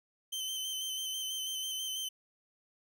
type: tone with vibrato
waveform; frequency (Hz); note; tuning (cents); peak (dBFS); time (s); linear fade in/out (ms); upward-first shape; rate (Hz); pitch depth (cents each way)
sawtooth; 3084; G7; -29; -32; 0.32-2.09; 10; square; 6.1; 20
effects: none